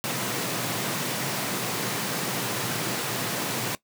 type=high-pass noise; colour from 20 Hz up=pink; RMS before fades=-29 dBFS; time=0.04-3.75 s; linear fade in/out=0 ms; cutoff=110 Hz; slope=96 dB/octave; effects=noise-tail reverb RT60 0.1 s tail -18 dB re dry